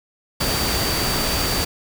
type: tone in noise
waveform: sine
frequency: 4626 Hz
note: D8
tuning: 27 cents flat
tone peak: -26 dBFS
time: 0.4-1.65 s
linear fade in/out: 10 ms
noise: pink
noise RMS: -22 dBFS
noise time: 0.4-1.65 s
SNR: -7 dB
effects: none